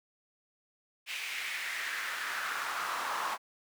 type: noise with high-pass filter sweep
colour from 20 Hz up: brown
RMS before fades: -36 dBFS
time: 1.06-3.38 s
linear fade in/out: 50 ms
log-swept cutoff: 2500 to 990 Hz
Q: 2.9
effects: none